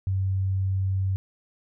sine tone, 95.6 Hz, G2, 43 cents flat, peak -22 dBFS, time 0.07-1.16 s, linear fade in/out 0 ms, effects none

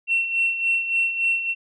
sine tone with tremolo, 2714 Hz, E7, 50 cents sharp, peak -16 dBFS, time 0.07-1.55 s, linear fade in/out 50 ms, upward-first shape sine, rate 3.5 Hz, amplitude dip 65%, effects tanh soft clip ceiling -12 dBFS

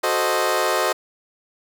20% pulse chord, F# diminished seventh, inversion none, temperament equal, 370 / 440 / 523.3 / 622.3 Hz, F#4 / A4 / C5 / Eb5, 0 / 0 / 0 / 0 cents, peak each -20 / -21 / -19 / -18 dBFS, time 0.03-0.93 s, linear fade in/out 10 ms, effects none

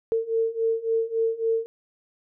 sine beating tone pair, 450.4 / 454 Hz, A4 / A#4, +40 / -46 cents, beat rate 3.6 Hz, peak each -26 / -24 dBFS, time 0.12-1.66 s, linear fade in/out 0 ms, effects none

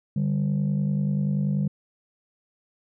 sine tone pair together, 146.2 / 196.57 Hz, D3 / G3, -7 / +5 cents, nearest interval perfect fourth, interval 512 cents, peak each -22 / -23 dBFS, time 0.16-1.68 s, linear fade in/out 5 ms, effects tanh soft clip ceiling -18 dBFS

